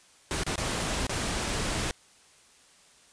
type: noise with dropouts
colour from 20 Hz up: pink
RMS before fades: -30 dBFS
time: 0.31-1.91 s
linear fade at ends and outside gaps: 0 ms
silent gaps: 0.435-0.465 / 0.557-0.579 / 1.068-1.095 s
effects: white hiss -58 dBFS RMS until 3.12 s + resampled to 22050 Hz